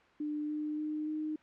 sine tone with pitch steps, 299.2 / 302.2 / 305.1 / 308.1 Hz, D4 / D4 / D#4 / D#4, +32 / +50 / -34 / -17 cents, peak -33 dBFS, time 0.2-1.36 s, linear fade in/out 5 ms, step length 290 ms, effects white hiss -62 dBFS RMS until 1.42 s + low-pass 2000 Hz 12 dB/octave

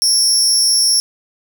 30% pulse tone with amplitude modulation, 5460 Hz, F8, 40 cents flat, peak -3 dBFS, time 0.02-1 s, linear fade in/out 0 ms, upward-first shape sine, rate 245 Hz, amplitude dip 85%, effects none

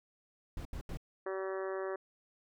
brown noise bursts, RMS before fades -40 dBFS, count 3, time 0.57-0.972 s, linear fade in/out 2 ms, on 82 ms, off 78 ms
harmonic tone, 190.9 Hz, G3, 46 cents flat, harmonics 2 / 3 / 4 / 5 / 6 / 7 / 8 / 9 / 10, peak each -37 / -41 / -49 / -50 / -47 / -51 / -53 / -50 / -55 dBFS, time 1.26-1.96 s, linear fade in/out 5 ms
effects none

